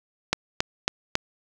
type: click train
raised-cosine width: 0.2 ms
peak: -3 dBFS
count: 4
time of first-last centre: 0.33-1.154 s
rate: 3.64 Hz
effects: none